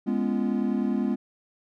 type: chord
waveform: triangle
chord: C# dominant seventh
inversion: second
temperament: equal with one note detuned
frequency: 207.7 / 246.9 / 277.2 / 342.8 Hz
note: G#3 / B3 / C#4 / E#4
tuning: 0 / 0 / 0 / -32 cents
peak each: -25 / -25 / -29 / -31 dBFS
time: 0.06-1.16 s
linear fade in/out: 20 ms
effects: none